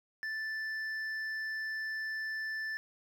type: tone with hard clipping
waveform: sine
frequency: 1760 Hz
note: A6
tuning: in tune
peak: -36 dBFS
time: 0.23-2.77 s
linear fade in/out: 0 ms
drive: 5 dB
effects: none

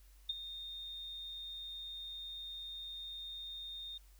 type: tone with ADSR envelope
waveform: sine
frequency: 3664 Hz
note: A#7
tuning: 31 cents flat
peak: -31 dBFS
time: 0.29-3.98 s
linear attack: 7 ms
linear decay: 24 ms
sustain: -12 dB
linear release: 7 ms
effects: added 48 Hz sine -58 dBFS peak until 4.19 s + white hiss -69 dBFS RMS until 4.19 s

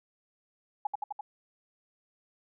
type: tone with echo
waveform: sine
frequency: 830.6 Hz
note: G#5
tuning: in tune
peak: -26 dBFS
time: 0.85-0.87 s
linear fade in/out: 5 ms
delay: 85 ms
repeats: 4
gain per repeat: -2 dB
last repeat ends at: 1.21 s
effects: none

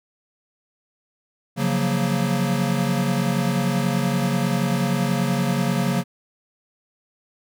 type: chord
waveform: square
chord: Gb major seventh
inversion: second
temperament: equal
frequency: 138.59 / 174.61 / 185 / 233.1 Hz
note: Db3 / F3 / Gb3 / Bb3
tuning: 0 / 0 / 0 / 0 cents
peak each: -25 / -28 / -25 / -26 dBFS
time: 1.56-6.04 s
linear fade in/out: 50 ms
effects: none

